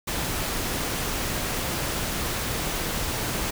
pink noise, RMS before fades -28 dBFS, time 0.07-3.51 s, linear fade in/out 10 ms, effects none

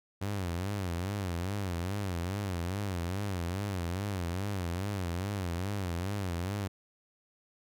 sawtooth tone with vibrato, 93.3 Hz, F#2, 15 cents sharp, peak -28 dBFS, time 0.21-6.68 s, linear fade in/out 10 ms, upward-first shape sine, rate 2.4 Hz, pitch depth 170 cents each way, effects none

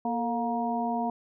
harmonic tone with a mistuned harmonic, 236 Hz, A#3, 22 cents sharp, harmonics 1 / 2 / 3 / 4, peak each -30 / -38 / -30 / -33 dBFS, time 0.05-1.1 s, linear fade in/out 2 ms, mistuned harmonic 2, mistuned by -89 cents, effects none

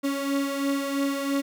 35% pulse beating tone pair, 277.2 / 280.2 Hz, C#4 / C#4, 0 / +19 cents, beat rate 3 Hz, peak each -24 / -29 dBFS, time 0.03-1.42 s, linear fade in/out 20 ms, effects none

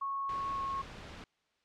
sine tone with pitch glide, 1100 to 1091.1 Hz, C#6 to C#6, -14 to -28 cents, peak -33 dBFS, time 0.01-0.82 s, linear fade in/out 10 ms, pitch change -14 cents, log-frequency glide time 0.53-0.62 s
pink noise, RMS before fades -47 dBFS, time 0.29-1.24 s, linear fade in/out 2 ms
effects white hiss -75 dBFS RMS until 1.64 s + low-pass 4000 Hz 12 dB/octave

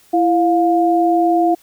sine tone pair together, 334.6 / 706 Hz, E4 / F5, +26 / +19 cents, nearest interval octave + minor second, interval 1293 cents, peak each -14 dBFS, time 0.13-1.55 s, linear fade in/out 10 ms, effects white hiss -51 dBFS RMS until 1.62 s

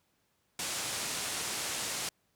white low-pass noise, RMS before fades -36 dBFS, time 0.59-2.09 s, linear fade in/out 2 ms, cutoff 9700 Hz, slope 24 dB/octave, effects pink hiss -74 dBFS RMS until 2.35 s + high-pass 80 Hz 12 dB/octave

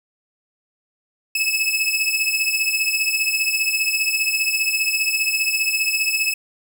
sawtooth beating tone pair, 2584 / 2599 Hz, E7 / E7, -35 / -25 cents, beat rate 15 Hz, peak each -18 dBFS, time 1.35-6.34 s, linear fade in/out 5 ms, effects none

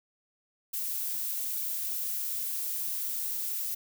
violet noise, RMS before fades -33 dBFS, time 0.73-3.75 s, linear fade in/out 10 ms, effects none

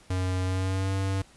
square tone with pitch glide, 92.5 to 96.54 Hz, F#2 to G2, 0 to -26 cents, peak -26 dBFS, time 0.1-1.22 s, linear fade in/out 5 ms, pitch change +74 cents, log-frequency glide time 0.43-0.93 s, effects pink hiss -56 dBFS RMS until 1.36 s + resampled to 24000 Hz

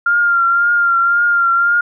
sine tone with vibrato, 1394 Hz, F6, 4 cents flat, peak -10 dBFS, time 0.06-1.81 s, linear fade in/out 5 ms, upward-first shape triangle, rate 1.9 Hz, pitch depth 36 cents each way, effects none

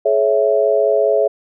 sine chord, C# minor, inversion second, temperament equal with one note detuned, 425.3 / 554.4 / 659.3 Hz, G#4 / C#5 / E5, +41 / 0 / 0 cents, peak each -16 dBFS, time 0.05-1.28 s, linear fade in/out 10 ms, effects none

